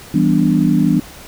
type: chord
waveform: sine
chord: E minor seventh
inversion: none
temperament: equal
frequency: 164.81 / 196 / 246.9 / 293.7 Hz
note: E3 / G3 / B3 / D4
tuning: 0 / 0 / 0 / 0 cents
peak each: -16 dBFS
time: 0.14-1 s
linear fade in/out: 5 ms
effects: pink hiss -37 dBFS RMS until 1.27 s